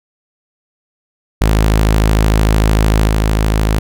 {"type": "tone with level steps", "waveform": "sawtooth", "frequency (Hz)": 53.3, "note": "G#1", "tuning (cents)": 46, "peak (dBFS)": [-5, -7], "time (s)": [1.41, 3.79], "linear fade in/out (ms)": 5, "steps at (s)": 3.08, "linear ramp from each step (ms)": 10, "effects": []}